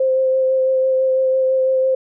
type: tone with vibrato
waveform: sine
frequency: 523.3 Hz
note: C5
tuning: in tune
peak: -13 dBFS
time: 0-1.95 s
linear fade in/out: 5 ms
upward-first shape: sine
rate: 6 Hz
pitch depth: 12 cents each way
effects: none